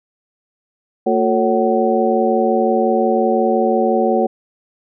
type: tone cluster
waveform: sine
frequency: 226.6 / 360.9 / 446.6 / 557 / 753 Hz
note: A#3 / F#4 / A4 / C#5 / F#5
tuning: -49 / -43 / +26 / +8 / +30 cents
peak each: -19 dBFS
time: 1.06-4.27 s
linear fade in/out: 10 ms
effects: none